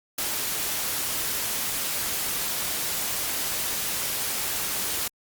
white noise, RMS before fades -28 dBFS, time 0.18-5.08 s, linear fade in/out 5 ms, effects Opus 48 kbps

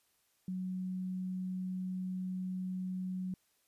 sine tone, 185 Hz, F#3, in tune, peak -35 dBFS, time 0.48-3.34 s, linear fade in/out 2 ms, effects white hiss -74 dBFS RMS until 3.67 s + resampled to 32000 Hz

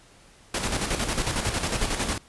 pink noise with tremolo, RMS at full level -25 dBFS, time 0.54-2.18 s, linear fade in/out 5 ms, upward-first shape square, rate 11 Hz, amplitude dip 50%, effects pink hiss -54 dBFS RMS until 2.28 s + resampled to 24000 Hz

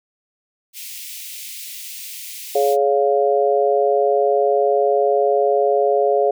white high-pass noise, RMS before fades -33 dBFS, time 0.73-2.77 s, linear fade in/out 50 ms, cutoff 2100 Hz, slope 48 dB/octave
harmonic tone, 140 Hz, C#3, 18 cents sharp, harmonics 3 / 4 / 5, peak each -17 / -18 / -19 dBFS, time 2.55-6.31 s, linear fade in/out 5 ms
effects none

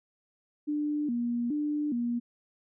sine tone with vibrato, 266.1 Hz, C4, 29 cents sharp, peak -27 dBFS, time 0.67-2.2 s, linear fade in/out 20 ms, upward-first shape square, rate 1.2 Hz, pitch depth 190 cents each way, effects none

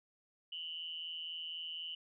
sine tone with amplitude modulation, 2960 Hz, F#7, in tune, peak -37 dBFS, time 0.52-1.95 s, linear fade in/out 5 ms, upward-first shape sine, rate 164 Hz, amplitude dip 80%, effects none

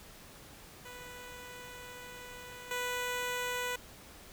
10% pulse tone with level steps, 493.7 Hz, B4, 1 cent flat, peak -38 / -25 dBFS, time 0.85-3.76 s, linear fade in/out 5 ms, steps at 2.71 s, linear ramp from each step 2 ms, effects pink hiss -53 dBFS RMS until 4.32 s

